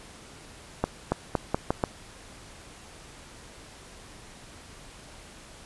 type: accelerating click train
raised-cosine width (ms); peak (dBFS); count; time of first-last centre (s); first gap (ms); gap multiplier
1; -9; 6; 0.84-1.838; 280; 0.83
effects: pink hiss -48 dBFS RMS until 5.65 s + resampled to 24000 Hz